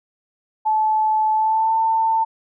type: tone with pitch glide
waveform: sine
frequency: 867 to 894.5 Hz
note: A5 to A5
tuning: -26 to +28 cents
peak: -15 dBFS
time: 0.65-2.25 s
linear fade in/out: 20 ms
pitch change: +54 cents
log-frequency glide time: 1.33-1.75 s
effects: none